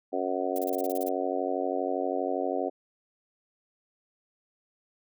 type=harmonic tone; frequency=92.5 Hz; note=F#2; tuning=in tune; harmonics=3 / 4 / 5 / 6 / 7 / 8; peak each=-34 / -34 / -34 / -34 / -34 / -34 dBFS; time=0.12-2.7 s; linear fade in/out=20 ms
type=noise bursts; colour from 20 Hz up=violet; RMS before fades=-39 dBFS; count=10; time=0.56-1.088 s; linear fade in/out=0 ms; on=24 ms; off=32 ms
effects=none